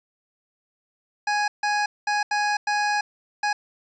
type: tone bursts at uneven times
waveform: 25% pulse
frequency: 830.6 Hz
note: G#5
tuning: in tune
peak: -17 dBFS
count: 6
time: 1.27-1.48 / 1.63-1.86 / 2.07-2.23 / 2.31-2.57 / 2.67-3.01 / 3.43-3.53 s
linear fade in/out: 5 ms
effects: resampled to 16000 Hz + 9-bit